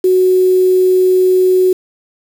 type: tone with quantisation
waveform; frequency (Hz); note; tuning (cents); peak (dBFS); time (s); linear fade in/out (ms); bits
sine; 370; F#4; 0; -7; 0.04-1.73; 5; 5
effects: none